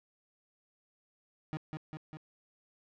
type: tone with echo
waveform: 30% pulse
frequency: 155.56 Hz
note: D#3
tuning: in tune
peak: -32 dBFS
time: 1.53-1.57 s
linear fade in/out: 0 ms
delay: 200 ms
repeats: 3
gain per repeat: -3 dB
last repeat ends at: 2.17 s
effects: low-pass 3000 Hz 12 dB/octave